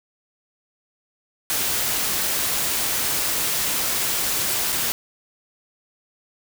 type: noise with dropouts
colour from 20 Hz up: white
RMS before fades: -23 dBFS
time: 1.5-4.92 s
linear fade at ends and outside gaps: 0 ms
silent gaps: 4.722-4.726 s
effects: none